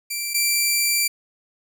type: tone pair in turn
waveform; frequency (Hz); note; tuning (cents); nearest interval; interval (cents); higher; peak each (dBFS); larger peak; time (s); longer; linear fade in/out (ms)
10% pulse; 2349 / 2349; D7 / D7; 0 / 0; unison; 0; neither; -16 / -9; second; 0.1-0.34 / 0.34-1.08; second; 10
effects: none